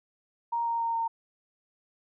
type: tone with pitch steps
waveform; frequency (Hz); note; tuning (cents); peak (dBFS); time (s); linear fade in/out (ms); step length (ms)
sine; 935 / 928.5 / 922.1 / 915.8; A#5 / A#5 / A#5 / A#5; +5 / -7 / -19 / -31; -26; 0.52-1.08; 10; 140
effects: none